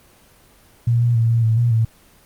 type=tone with pitch steps; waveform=sine; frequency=118 / 119.4 / 114.5 / 116 / 112 / 119.2 / 112.8 Hz; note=A#2 / A#2 / A#2 / A#2 / A2 / A#2 / A2; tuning=+22 / +42 / -31 / -8 / +31 / +39 / +44 cents; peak=-13 dBFS; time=0.87-1.85 s; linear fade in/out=5 ms; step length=140 ms; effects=pink hiss -51 dBFS RMS until 2.25 s + Opus 24 kbps